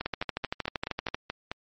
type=two click trains; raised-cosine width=0.3 ms; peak=-13 / -16 dBFS; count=15 / 8; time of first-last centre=0.06-1.145 / 0.01-1.515 s; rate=12.9 / 4.65 Hz; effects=MP3 32 kbps